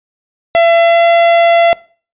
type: tone with pitch glide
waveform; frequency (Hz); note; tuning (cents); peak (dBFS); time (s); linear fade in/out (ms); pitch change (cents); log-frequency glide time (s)
45% pulse; 674 to 679.1; E5 to F5; +38 to -49; -6; 0.55-1.73; 0; +13; 0.78-1.05
effects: noise-tail reverb RT60 0.4 s tail -21 dB re dry + resampled to 8000 Hz